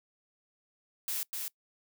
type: noise with echo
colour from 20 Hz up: blue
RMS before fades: -34 dBFS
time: 1.08-1.23 s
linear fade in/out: 0 ms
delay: 250 ms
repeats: 1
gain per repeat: -3 dB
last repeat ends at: 1.48 s
effects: noise-tail reverb RT60 0.1 s tail -23 dB re dry